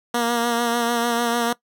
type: tone with vibrato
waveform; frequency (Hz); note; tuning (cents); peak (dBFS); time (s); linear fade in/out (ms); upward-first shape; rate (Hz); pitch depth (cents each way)
10% pulse; 236; A#3; +22; -11; 0.14-1.53; 5; sine; 6.7; 29
effects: noise-tail reverb RT60 0.1 s tail -20 dB re dry